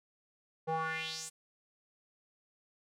square tone with band-pass filter sweep, 160.5 Hz, E3, 46 cents flat, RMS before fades -37 dBFS, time 0.67-1.3 s, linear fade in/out 20 ms, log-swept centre 600 to 9000 Hz, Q 3.5, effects none

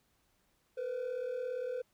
triangle tone pair together, 468.1 / 505.6 Hz, A#4 / B4, +7 / +41 cents, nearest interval minor second, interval 134 cents, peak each -38 / -33 dBFS, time 0.77-1.82 s, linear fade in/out 10 ms, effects tanh soft clip ceiling -29 dBFS + pink hiss -74 dBFS RMS until 1.93 s

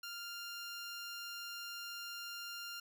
15% pulse tone, 1396.9 Hz, F6, in tune, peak -37 dBFS, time 0.03-2.8 s, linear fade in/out 5 ms, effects none

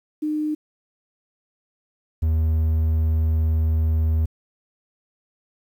sine / triangle tone pair in turn, 304.5 / 79.45 Hz, D#4 / D#2, -37 / +37 cents, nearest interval octave + major seventh, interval 2326 cents, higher first, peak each -21 / -15 dBFS, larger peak second, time 0.22-0.55 / 2.22-4.26 s, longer second, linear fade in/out 10 ms, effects 9-bit

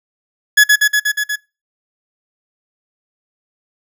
40% pulse tone with echo, 1694 Hz, G#6, 34 cents sharp, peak -4 dBFS, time 0.57-0.64 s, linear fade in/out 10 ms, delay 120 ms, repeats 6, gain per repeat -2 dB, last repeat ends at 1.36 s, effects noise-tail reverb RT60 0.3 s tail -25 dB re dry

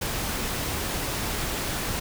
pink noise, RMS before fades -29 dBFS, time 0.01-2 s, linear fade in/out 10 ms, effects none

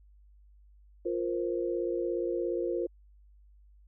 sine chord, F suspended fourth, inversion none, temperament equal, 349.2 / 466.2 / 523.3 Hz, F4 / Bb4 / C5, 0 / 0 / 0 cents, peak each -31 / -34 / -35 dBFS, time 1.05-2.87 s, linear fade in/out 10 ms, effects added 50 Hz sine -55 dBFS peak until 3.87 s

